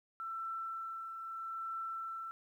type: tone with tremolo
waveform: sine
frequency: 1337 Hz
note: E6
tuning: 24 cents sharp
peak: -37 dBFS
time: 0.2-2.31 s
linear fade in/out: 0 ms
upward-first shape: triangle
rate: 0.79 Hz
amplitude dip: 45%
effects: 12-bit